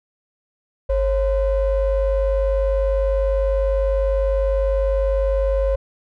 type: ring-modulated tone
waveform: triangle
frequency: 245 Hz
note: B3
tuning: 14 cents flat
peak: -11 dBFS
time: 0.89-5.76 s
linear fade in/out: 10 ms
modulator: 295 Hz
effects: none